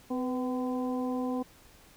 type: harmonic tone with a mistuned harmonic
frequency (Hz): 254.8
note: C4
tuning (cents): -46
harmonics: 1 / 2 / 3 / 4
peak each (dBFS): -30 / -36 / -40 / -42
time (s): 0.1-1.43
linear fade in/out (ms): 10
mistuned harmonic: 2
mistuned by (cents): -43
effects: pink hiss -57 dBFS RMS until 1.96 s